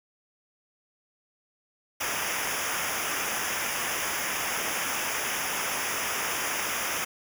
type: noise with comb filter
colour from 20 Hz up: pink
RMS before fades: -30 dBFS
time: 2-7.05 s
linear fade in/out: 10 ms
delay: 0.24 ms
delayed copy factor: -1
effects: none